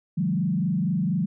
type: tone with frequency modulation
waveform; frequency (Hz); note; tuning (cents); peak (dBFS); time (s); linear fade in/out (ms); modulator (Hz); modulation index
sine; 179.6; F3; +49; -21; 0.17-1.26; 10; 24.2; 1.3
effects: none